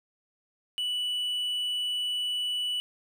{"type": "tone", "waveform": "triangle", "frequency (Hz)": 2960, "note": "F#7", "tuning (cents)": 0, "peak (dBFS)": -26, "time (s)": [0.78, 2.8], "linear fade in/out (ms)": 0, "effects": []}